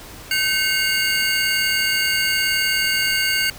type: tone cluster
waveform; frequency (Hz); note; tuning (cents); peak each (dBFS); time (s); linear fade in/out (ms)
square; 1535 / 2167 / 2820 / 4566; G6 / C#7 / F7 / D8; -37 / -40 / +16 / -50; -24; 0.31-3.5; 2
effects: pink hiss -39 dBFS RMS until 3.58 s